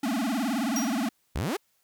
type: tone with vibrato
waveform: square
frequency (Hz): 247.9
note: B3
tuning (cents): +7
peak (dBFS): -26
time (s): 0.03-1.09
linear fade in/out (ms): 5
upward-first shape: sine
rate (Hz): 19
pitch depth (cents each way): 260
type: tone with exponential decay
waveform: 40% pulse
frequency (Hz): 5700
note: F8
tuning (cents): +34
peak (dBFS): -25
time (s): 0.76-1.02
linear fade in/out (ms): 2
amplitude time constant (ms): 55
type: exponential sweep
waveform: sawtooth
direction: up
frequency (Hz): 54.1 to 458.8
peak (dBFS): -23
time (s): 1.35-1.57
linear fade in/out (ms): 10
effects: white hiss -70 dBFS RMS until 1.83 s